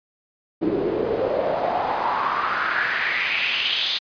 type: noise with band-pass filter sweep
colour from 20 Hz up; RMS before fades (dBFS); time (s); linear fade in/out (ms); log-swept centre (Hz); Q
pink; -23; 0.61-3.99; 20; 320 to 3800; 4.4
effects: resampled to 11025 Hz